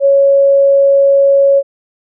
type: tone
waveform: sine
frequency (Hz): 554.4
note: C#5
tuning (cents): 0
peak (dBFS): -5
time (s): 0-1.63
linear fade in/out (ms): 50
effects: none